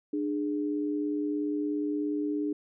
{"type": "tone pair together", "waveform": "sine", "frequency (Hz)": [298.3, 415.3], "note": ["D4", "G#4"], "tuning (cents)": [27, 0], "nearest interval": "tritone", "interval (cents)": 573, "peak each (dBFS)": [-28, -35], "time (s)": [0.13, 2.53], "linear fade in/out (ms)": 5, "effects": []}